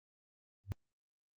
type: tone with exponential growth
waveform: sine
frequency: 98 Hz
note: G2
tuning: in tune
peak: -30 dBFS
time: 0.64-0.72 s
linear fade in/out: 0 ms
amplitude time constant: 16 ms
effects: Opus 24 kbps